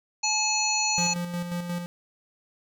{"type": "harmonic tone", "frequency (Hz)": 857, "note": "A5", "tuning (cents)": -46, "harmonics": [1, 3, 5, 7, 8], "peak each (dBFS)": [-29, -29, -29, -29, -29], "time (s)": [0.23, 1.14], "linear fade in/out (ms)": 10}
{"type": "tone with tremolo", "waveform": "square", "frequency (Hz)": 174.61, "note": "F3", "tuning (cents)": 0, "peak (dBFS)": -28, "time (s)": [0.98, 1.86], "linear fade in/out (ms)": 0, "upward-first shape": "square", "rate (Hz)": 5.6, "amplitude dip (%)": 45}
{"effects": []}